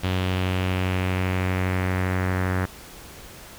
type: tone with low-pass filter sweep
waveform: sawtooth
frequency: 92.5 Hz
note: F#2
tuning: in tune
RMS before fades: -24 dBFS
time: 0.03-2.66 s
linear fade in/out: 10 ms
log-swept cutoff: 3300 to 1700 Hz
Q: 2.6
effects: pink hiss -43 dBFS RMS until 3.58 s